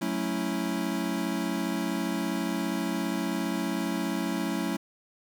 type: chord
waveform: square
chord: F# minor seventh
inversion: none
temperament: equal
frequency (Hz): 185 / 220 / 277.2 / 329.6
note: F#3 / A3 / C#4 / E4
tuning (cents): 0 / 0 / 0 / 0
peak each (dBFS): -34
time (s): 0.01-4.77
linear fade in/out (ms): 10
effects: 10-bit